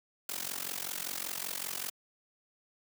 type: noise with amplitude modulation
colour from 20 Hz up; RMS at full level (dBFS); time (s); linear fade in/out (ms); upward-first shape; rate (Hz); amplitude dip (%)
white; -34; 0.29-1.9; 2; sine; 45.2; 90
effects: high-pass 150 Hz 12 dB/octave